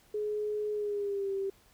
sine tone with pitch glide, 421.2 to 390.7 Hz, G#4 to G4, +24 to -6 cents, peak -30 dBFS, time 0.14-1.5 s, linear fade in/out 5 ms, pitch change -130 cents, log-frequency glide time 0.73-1.32 s, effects pink hiss -63 dBFS RMS until 1.73 s

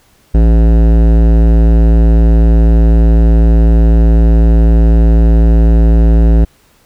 sine tone with hard clipping, 56 Hz, A1, 31 cents sharp, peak -6 dBFS, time 0.34-6.45 s, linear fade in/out 10 ms, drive 16 dB, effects pink hiss -50 dBFS RMS until 6.85 s

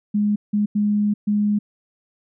sine tone bursts at uneven times, 207.7 Hz, G#3, in tune, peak -16 dBFS, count 4, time 0.14-0.36 / 0.53-0.66 / 0.75-1.14 / 1.27-1.59 s, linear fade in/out 10 ms, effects none

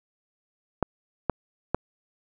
clicks, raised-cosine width 1 ms, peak -8 dBFS, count 3, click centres 0.827 / 1.297 / 1.746 s, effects none

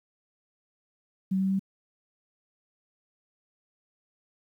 sine tone with pitch steps, 190 / 191.65 / 193.32 Hz, F#3 / G3 / G3, +46 / -39 / -24 cents, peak -23 dBFS, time 1.31-1.595 s, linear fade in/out 10 ms, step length 95 ms, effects 10-bit

